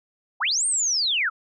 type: linear two-way sweep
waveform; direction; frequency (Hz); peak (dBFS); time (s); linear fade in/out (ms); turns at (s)
sine; up then down; 635 to 8870 to 1207; -20; 0.4-1.3; 20; 0.66
effects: none